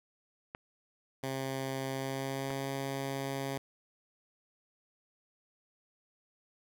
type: clicks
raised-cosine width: 0.5 ms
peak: -25 dBFS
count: 2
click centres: 0.549 / 2.505 s
type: tone with pitch glide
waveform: 10% pulse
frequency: 133.9 to 136.56 Hz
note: C3 to C#3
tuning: +40 to -26 cents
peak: -26 dBFS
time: 1.23-3.58 s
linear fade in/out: 5 ms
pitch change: +34 cents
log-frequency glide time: 1.92-2.67 s
effects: none